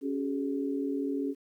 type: tone cluster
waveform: sine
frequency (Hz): 277.9 / 382.8 / 423.1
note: C#4 / G4 / G#4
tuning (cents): +4 / -41 / +32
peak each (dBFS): -30 / -37 / -36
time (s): 0.01-1.35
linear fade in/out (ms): 50
effects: 11-bit